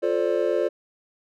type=chord; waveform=triangle; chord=D minor seventh; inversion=first; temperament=just; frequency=352.4 / 440.5 / 528.6 / 587.3 Hz; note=F4 / A4 / C5 / D5; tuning=+16 / +2 / +18 / 0 cents; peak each=-24 dBFS; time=0.02-0.69 s; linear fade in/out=20 ms; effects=none